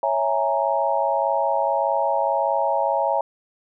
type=chord; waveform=sine; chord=A# half-diminished seventh; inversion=first; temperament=equal; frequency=554.4 / 659.3 / 830.6 / 932.3 Hz; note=C#5 / E5 / G#5 / A#5; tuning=0 / 0 / 0 / 0 cents; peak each=-24 dBFS; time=0.03-3.21 s; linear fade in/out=2 ms; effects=none